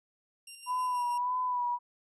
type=tone with tremolo; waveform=5% pulse; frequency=2779 Hz; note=F7; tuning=9 cents flat; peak=-34 dBFS; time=0.47-1.18 s; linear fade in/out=5 ms; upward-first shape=square; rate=6.3 Hz; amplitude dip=40%
type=tone with vibrato; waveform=sine; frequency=987.8 Hz; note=B5; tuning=in tune; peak=-28 dBFS; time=0.66-1.79 s; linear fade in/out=50 ms; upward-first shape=sine; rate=1.7 Hz; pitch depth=36 cents each way
effects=resampled to 24000 Hz